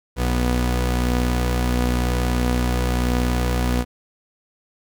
sawtooth tone pair together, 61 / 245.5 Hz, B1 / B3, -21 / -10 cents, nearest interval 2 octaves, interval 2411 cents, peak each -15 / -21 dBFS, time 0.16-3.85 s, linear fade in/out 50 ms, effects none

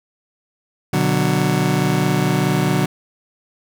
30% pulse chord, B minor, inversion none, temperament just, 123.47 / 148.16 / 185.21 Hz, B2 / D3 / F#3, 0 / +16 / +2 cents, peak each -20 / -16 / -17 dBFS, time 0.93-2.86 s, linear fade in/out 5 ms, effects none

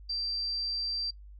sine tone, 4699 Hz, D8, in tune, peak -30 dBFS, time 0.09-1.11 s, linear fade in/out 10 ms, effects noise-tail reverb RT60 0.1 s tail -23 dB re dry + added 50 Hz sine -46 dBFS peak until 1.39 s

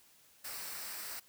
white noise with comb filter, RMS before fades -43 dBFS, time 0.44-1.2 s, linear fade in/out 10 ms, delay 0.3 ms, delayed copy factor -0.5, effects white hiss -64 dBFS RMS until 1.28 s

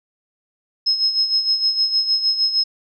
sine tone with tremolo, 5160 Hz, E8, 38 cents flat, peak -13 dBFS, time 0.86-2.64 s, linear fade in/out 10 ms, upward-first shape sine, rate 6.5 Hz, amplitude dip 65%, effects none

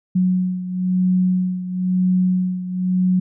sine beating tone pair, 183.2 / 184.2 Hz, F#3 / F#3, -17 / -7 cents, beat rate 1 Hz, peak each -17 / -22 dBFS, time 0.15-3.2 s, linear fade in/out 10 ms, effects none

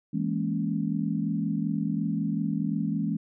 sine chord, A# half-diminished seventh, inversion second, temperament equal, 164.81 / 207.7 / 233.1 / 277.2 Hz, E3 / G#3 / A#3 / C#4, 0 / 0 / 0 / 0 cents, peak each -30 / -29 / -33 / -32 dBFS, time 0.13-3.17 s, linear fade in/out 10 ms, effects none

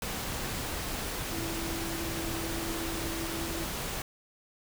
sine tone in noise, 331.4 Hz, E4, 9 cents sharp, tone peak -37 dBFS, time 1.32-3.64 s, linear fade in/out 2 ms, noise pink, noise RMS -35 dBFS, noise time 0.02-4.02 s, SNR -5 dB, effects none

